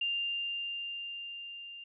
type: tone with level ramp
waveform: sine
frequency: 2794 Hz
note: F7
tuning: in tune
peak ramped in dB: -29 to -44 dBFS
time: 0.01-1.84 s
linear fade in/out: 5 ms
effects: none